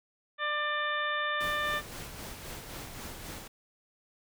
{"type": "harmonic tone", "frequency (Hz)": 595, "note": "D5", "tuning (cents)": 22, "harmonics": [1, 2, 3, 4, 5, 6], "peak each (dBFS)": [-38, -33, -32, -42, -44, -39], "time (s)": [0.38, 1.82], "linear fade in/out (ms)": 50}
{"type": "noise with tremolo", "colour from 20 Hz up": "pink", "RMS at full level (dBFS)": -41, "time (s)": [1.4, 3.48], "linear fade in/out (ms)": 10, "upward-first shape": "sine", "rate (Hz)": 3.8, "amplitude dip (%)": 40}
{"effects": []}